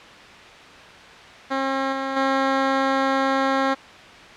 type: tone with level steps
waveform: 10% pulse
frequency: 269.1 Hz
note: C4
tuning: 49 cents sharp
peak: -13 / -16 / -10 dBFS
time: 1.5-3.75 s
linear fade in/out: 20 ms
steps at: 1.92 / 2.16 s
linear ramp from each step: 10 ms
effects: white hiss -42 dBFS RMS until 4.36 s + low-pass 3000 Hz 12 dB/octave